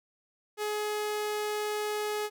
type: tone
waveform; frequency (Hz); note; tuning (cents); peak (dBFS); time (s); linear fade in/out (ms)
sawtooth; 421.3; G#4; +25; -26; 0.57-2.3; 50
effects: none